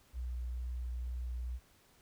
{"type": "tone with vibrato", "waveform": "sine", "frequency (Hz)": 61.2, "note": "B1", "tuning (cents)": -15, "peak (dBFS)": -36, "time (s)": [0.13, 1.6], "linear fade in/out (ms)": 50, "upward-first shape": "triangle", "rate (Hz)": 2.2, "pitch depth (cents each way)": 16, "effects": ["pink hiss -66 dBFS RMS until 2.01 s"]}